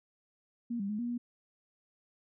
sine tone with pitch steps, 236.5 / 198.7 / 210.7 / 239.3 / 240.7 Hz, A#3 / G3 / G#3 / A#3 / B3, +25 / +24 / +25 / +46 / -44 cents, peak -32 dBFS, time 0.7-1.18 s, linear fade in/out 10 ms, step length 96 ms, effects none

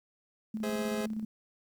sine tone with tremolo, 217.5 Hz, A3, 20 cents flat, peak -31 dBFS, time 0.54-1.25 s, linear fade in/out 5 ms, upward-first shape square, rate 16 Hz, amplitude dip 45%
40% pulse chord, Ab augmented, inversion none, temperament just, 415.3 / 519.1 / 648.9 Hz, Ab4 / C5 / E5, 0 / -14 / -27 cents, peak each -35 / -38 / -39 dBFS, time 0.63-1.06 s, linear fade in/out 5 ms
effects 11-bit

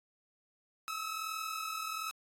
sawtooth tone pair together, 1277.3 / 1318.5 Hz, D#6 / E6, +45 / 0 cents, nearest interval minor second, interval 55 cents, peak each -35 / -37 dBFS, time 0.88-2.11 s, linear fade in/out 0 ms, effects AAC 48 kbps

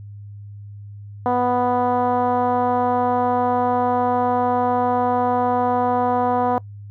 10% pulse tone with low-pass filter, 246.9 Hz, B3, in tune, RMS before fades -19 dBFS, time 1.26-6.58 s, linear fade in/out 0 ms, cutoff 830 Hz, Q 2.2, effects noise-tail reverb RT60 0.1 s tail -23 dB re dry + added 102 Hz sine -34 dBFS peak until 6.9 s

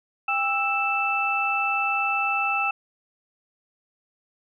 sine tone cluster, 797 / 1319 / 2646 Hz, G5 / E6 / E7, +28 / +1 / +6 cents, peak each -27 / -27 / -24 dBFS, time 0.28-2.71 s, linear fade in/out 5 ms, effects none

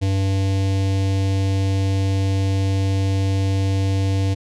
square tone with notch filter, 96.9 Hz, G2, 20 cents flat, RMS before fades -19 dBFS, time 0.01-4.35 s, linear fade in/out 20 ms, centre 1300 Hz, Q 0.76, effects low-pass 7000 Hz 12 dB/octave

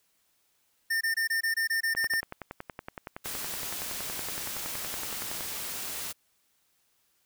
square tone bursts, 1809 Hz, A6, 48 cents sharp, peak -26 dBFS, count 10, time 0.9-2.207 s, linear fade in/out 10 ms, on 110 ms, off 23 ms
click train, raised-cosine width 0.5 ms, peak -22 dBFS, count 38, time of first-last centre 1.95-5.408 s, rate 10.7 Hz
white noise, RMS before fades -36 dBFS, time 3.24-6.13 s, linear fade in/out 20 ms
effects white hiss -71 dBFS RMS until 7.25 s

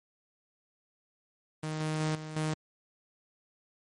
sawtooth tone with level steps, 155.56 Hz, D#3, in tune, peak -29 / -26 / -24 / -35 / -25 dBFS, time 1.63-2.54 s, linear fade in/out 5 ms, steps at 1.8 / 2 / 2.15 / 2.36 s, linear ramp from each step 5 ms, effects MP3 48 kbps

